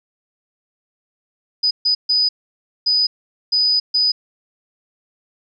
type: tone bursts at uneven times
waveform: sine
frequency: 4978 Hz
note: D#8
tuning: in tune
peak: -13 dBFS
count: 6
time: 1.63-1.71 / 1.85-1.95 / 2.09-2.29 / 2.86-3.07 / 3.52-3.8 / 3.94-4.12 s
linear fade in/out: 10 ms
effects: none